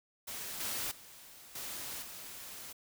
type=noise with level steps; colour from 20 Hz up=white; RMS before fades=-42 / -37 / -54 / -42 / -47 dBFS; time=0.27-2.73 s; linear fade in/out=10 ms; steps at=0.6 / 0.91 / 1.55 / 2.02 s; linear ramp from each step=5 ms; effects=none